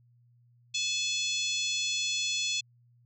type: harmonic tone with a mistuned harmonic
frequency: 855 Hz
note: A5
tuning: 50 cents flat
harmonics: 3 / 4 / 5 / 6 / 7 / 8 / 9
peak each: -34 / -32 / -36 / -42 / -37 / -39 / -45 dBFS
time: 0.74-2.61 s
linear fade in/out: 10 ms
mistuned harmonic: 3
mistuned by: +21 cents
effects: added 120 Hz sine -60 dBFS peak until 3.05 s